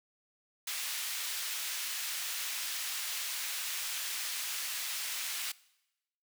pink high-pass noise, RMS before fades -37 dBFS, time 0.67-5.52 s, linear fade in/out 5 ms, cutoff 2200 Hz, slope 12 dB/octave, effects noise-tail reverb RT60 0.9 s tail -21 dB re dry

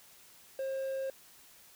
triangle tone, 535 Hz, C5, 38 cents sharp, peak -31 dBFS, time 0.59-1.1 s, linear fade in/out 2 ms, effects white hiss -58 dBFS RMS until 1.75 s

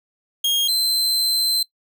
40% pulse tone pair in turn, 3249 / 4093 Hz, G#7 / C8, -39 / -39 cents, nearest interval major third, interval 400 cents, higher second, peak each -16 dBFS, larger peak neither, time 0.44-0.68 / 0.68-1.63 s, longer second, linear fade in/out 5 ms, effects noise-tail reverb RT60 0.1 s tail -21 dB re dry

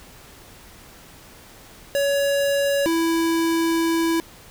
square tone pair in turn, 562 / 330.4 Hz, C#5 / E4, +24 / +4 cents, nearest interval major sixth, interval 920 cents, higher first, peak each -19 dBFS, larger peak neither, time 1.95-2.86 / 2.86-4.2 s, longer second, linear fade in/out 0 ms, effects pink hiss -46 dBFS RMS until 4.5 s

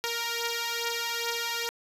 5% pulse beating tone pair, 466.2 / 468.6 Hz, A#4 / A#4, 0 / +9 cents, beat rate 2.4 Hz, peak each -19 / -22 dBFS, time 0.04-1.69 s, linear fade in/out 0 ms, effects resampled to 32000 Hz + 9-bit

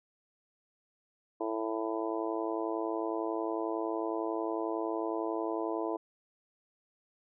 harmonic tone, 111 Hz, A2, 16 cents sharp, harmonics 3 / 4 / 5 / 6 / 7 / 8 / 9, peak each -35 / -37 / -42 / -38 / -45 / -43 / -41 dBFS, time 1.4-5.97 s, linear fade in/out 10 ms, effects none

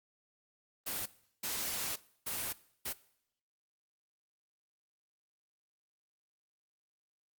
white noise bursts at uneven times, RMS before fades -37 dBFS, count 4, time 0.86-1.06 / 1.43-1.96 / 2.26-2.53 / 2.85-2.93 s, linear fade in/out 10 ms, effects noise-tail reverb RT60 0.7 s tail -19 dB re dry + Opus 32 kbps

